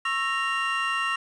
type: tone cluster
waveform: triangle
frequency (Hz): 1097 / 1325 / 1859 / 2781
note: C#6 / E6 / A#6 / F7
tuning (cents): -18 / +9 / -5 / -8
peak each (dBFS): -28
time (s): 0.05-1.16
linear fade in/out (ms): 5
effects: resampled to 22050 Hz + 8-bit